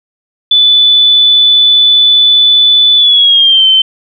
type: tone with pitch glide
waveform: sine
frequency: 3485 to 3087 Hz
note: A7 to G7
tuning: -17 to -27 cents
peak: -3 dBFS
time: 0.51-3.82 s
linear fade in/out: 5 ms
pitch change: -210 cents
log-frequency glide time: 2.96-3.67 s
effects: none